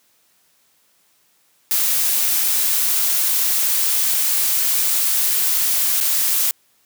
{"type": "noise with dropouts", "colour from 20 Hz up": "blue", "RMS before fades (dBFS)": -18, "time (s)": [1.71, 6.51], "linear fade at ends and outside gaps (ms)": 0, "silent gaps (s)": [6.003, 6.01], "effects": ["white hiss -60 dBFS RMS until 6.85 s", "high-pass 100 Hz 12 dB/octave"]}